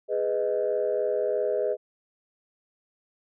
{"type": "chord", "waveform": "sine", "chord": "G# minor", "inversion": "none", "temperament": "just", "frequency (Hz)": [415.3, 498.4, 623], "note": ["G#4", "B4", "D#5"], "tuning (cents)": [0, 16, 2], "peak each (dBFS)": -27, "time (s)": [0.08, 1.77], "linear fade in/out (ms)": 50, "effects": ["tanh soft clip ceiling -16 dBFS"]}